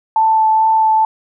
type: tone with vibrato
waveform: sine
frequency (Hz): 880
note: A5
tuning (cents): 0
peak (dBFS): -9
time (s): 0.16-1.05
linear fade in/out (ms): 2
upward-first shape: sine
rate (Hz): 2.3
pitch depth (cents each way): 10
effects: none

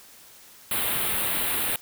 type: band-stop noise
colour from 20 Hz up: white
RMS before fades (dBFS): -26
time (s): 0.71-1.76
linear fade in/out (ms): 2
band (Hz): 3900 to 9000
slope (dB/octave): 48
effects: white hiss -50 dBFS RMS until 1.81 s

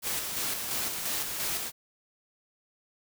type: noise with tremolo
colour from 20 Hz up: white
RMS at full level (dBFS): -31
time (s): 0.02-1.72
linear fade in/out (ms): 50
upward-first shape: square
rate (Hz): 2.9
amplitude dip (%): 35
effects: none

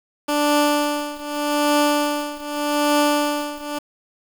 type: tone with tremolo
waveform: 15% pulse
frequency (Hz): 293.7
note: D4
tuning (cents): 0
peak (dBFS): -8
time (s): 0.28-3.79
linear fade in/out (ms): 10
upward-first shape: triangle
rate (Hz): 0.83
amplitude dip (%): 90
effects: 7-bit

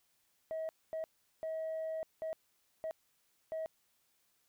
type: tone bursts at uneven times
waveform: sine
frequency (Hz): 640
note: D#5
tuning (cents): +49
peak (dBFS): -34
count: 6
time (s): 0.51-0.69 / 0.93-1.04 / 1.43-2.03 / 2.22-2.33 / 2.84-2.91 / 3.52-3.66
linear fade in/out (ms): 0
effects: tanh soft clip ceiling -34 dBFS + white hiss -75 dBFS RMS until 4.48 s

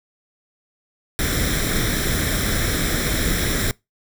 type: noise with comb filter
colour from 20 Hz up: pink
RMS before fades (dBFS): -21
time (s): 1.19-3.71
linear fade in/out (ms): 0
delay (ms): 0.54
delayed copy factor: +0.7
effects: noise-tail reverb RT60 0.2 s tail -24 dB re dry

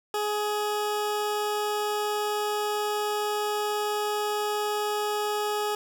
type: tone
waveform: 20% pulse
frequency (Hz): 418.8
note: G#4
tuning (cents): +15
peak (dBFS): -21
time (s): 0.14-5.75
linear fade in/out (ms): 2
effects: none

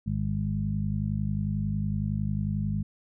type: harmonic tone with a mistuned harmonic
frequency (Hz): 51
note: G#1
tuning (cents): -31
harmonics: 1 / 2 / 3 / 4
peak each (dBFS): -36 / -30 / -31 / -31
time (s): 0.06-2.83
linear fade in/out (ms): 10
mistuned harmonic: 1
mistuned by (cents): -32
effects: none

